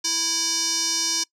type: tone with band-pass filter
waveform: square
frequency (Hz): 330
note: E4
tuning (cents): +2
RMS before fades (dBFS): -24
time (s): 0.04-1.24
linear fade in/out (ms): 10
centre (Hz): 5600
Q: 4.6
effects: noise-tail reverb RT60 0.1 s tail -23 dB re dry